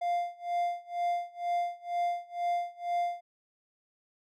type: tone with tremolo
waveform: triangle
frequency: 698.5 Hz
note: F5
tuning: in tune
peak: -24 dBFS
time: 0.01-3.21 s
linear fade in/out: 10 ms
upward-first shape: sine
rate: 2.1 Hz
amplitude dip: 95%
effects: none